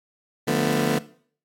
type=chord; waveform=20% pulse; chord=B half-diminished seventh; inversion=first; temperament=just; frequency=148.16 / 177.8 / 222.2 / 246.9 Hz; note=D3 / F3 / A3 / B3; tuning=+16 / +31 / +17 / 0 cents; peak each=-21 / -23 / -21 / -20 dBFS; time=0.47-0.99 s; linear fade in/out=10 ms; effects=noise-tail reverb RT60 0.5 s tail -18 dB re dry + AAC 64 kbps